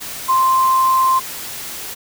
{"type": "tone in noise", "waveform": "sine", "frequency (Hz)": 1046.5, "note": "C6", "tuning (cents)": 0, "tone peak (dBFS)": -11, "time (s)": [0.28, 1.2], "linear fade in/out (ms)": 20, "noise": "white", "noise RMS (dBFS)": -29, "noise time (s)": [0, 1.95], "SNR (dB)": 15, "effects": []}